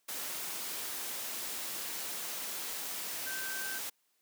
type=tone in noise; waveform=sine; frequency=1551 Hz; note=G6; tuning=19 cents flat; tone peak=-39 dBFS; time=3.26-3.79 s; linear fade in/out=10 ms; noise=white; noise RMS=-39 dBFS; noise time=0.08-3.9 s; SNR=-3 dB; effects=white hiss -75 dBFS RMS until 4.21 s + high-pass 200 Hz 12 dB/octave